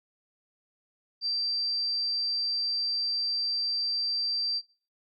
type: tone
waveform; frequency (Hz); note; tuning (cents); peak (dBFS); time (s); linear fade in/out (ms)
sine; 4694; D8; -2; -26; 1.21-4.62; 50
effects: noise-tail reverb RT60 0.4 s tail -22 dB re dry + Opus 48 kbps